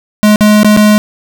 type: tone with dropouts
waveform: square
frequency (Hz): 210.8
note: G#3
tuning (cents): +26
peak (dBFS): -4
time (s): 0.23-0.98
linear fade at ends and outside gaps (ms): 0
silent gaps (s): 0.359-0.408 / 0.632-0.646 / 0.765-0.773
effects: none